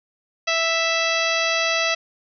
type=harmonic tone with a mistuned harmonic; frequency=659.3 Hz; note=E5; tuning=in tune; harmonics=1 / 2 / 3 / 4 / 5 / 6 / 7 / 8 / 9; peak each=-25 / -27 / -26 / -24 / -29 / -30 / -31 / -34 / -32 dBFS; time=0.47-1.95 s; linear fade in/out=10 ms; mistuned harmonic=7; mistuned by=+30 cents; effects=none